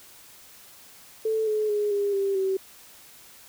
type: tone with pitch steps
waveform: sine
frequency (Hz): 440 / 428 / 416.3 / 404.9 / 393.8 / 383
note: A4 / A4 / G#4 / G#4 / G4 / G4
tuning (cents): 0 / -48 / +4 / -44 / +8 / -40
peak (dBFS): -22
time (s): 1.25-2.57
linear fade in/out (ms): 5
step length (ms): 220
effects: white hiss -50 dBFS RMS until 3.48 s